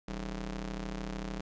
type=ring-modulated tone; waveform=sawtooth; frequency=118.1 Hz; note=A#2; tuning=23 cents sharp; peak=-29 dBFS; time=0.08-1.41 s; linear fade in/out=5 ms; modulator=75.7 Hz; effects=resampled to 16000 Hz + 11-bit